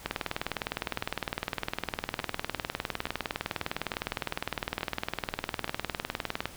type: two click trains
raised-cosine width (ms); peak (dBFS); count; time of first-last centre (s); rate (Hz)
0.3; -13 / -19; 127 / 5; 0.06-6.456 / 2.2-5.678; 19.7 / 1.15
effects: pink hiss -48 dBFS RMS until 6.56 s